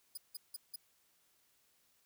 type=tone bursts; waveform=5% pulse; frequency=4944 Hz; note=D#8; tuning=12 cents flat; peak=-35 dBFS; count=4; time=0.15-0.76 s; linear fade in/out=5 ms; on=25 ms; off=170 ms; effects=white hiss -73 dBFS RMS until 2.05 s